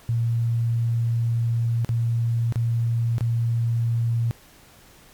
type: tone with dropouts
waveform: sine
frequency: 116.54 Hz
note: A#2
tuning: in tune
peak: -19 dBFS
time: 0.09-4.31 s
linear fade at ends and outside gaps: 0 ms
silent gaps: 1.847-1.891 / 2.524-2.558 / 3.182-3.208 s
effects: pink hiss -51 dBFS RMS until 5.13 s + MP3 96 kbps